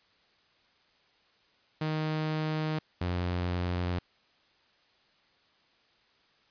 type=tone pair in turn; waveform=sawtooth; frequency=155.56 / 88.83 Hz; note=D#3 / F2; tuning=0 / +30 cents; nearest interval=minor seventh; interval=970 cents; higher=first; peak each=-25 dBFS; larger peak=neither; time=1.81-2.79 / 3.01-3.99 s; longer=neither; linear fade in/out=5 ms; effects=white hiss -66 dBFS RMS until 6.5 s + resampled to 11025 Hz